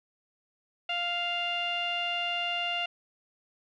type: tone with low-pass filter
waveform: sawtooth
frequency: 698.5 Hz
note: F5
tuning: in tune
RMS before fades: -31 dBFS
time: 0.89-2.86 s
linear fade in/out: 5 ms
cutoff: 2900 Hz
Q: 7.8
effects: none